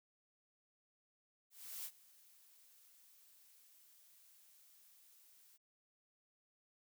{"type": "noise with ADSR envelope", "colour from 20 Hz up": "blue", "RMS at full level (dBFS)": -45, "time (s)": [1.5, 5.58], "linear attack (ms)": 350, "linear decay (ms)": 57, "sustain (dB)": -21, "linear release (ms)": 26, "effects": []}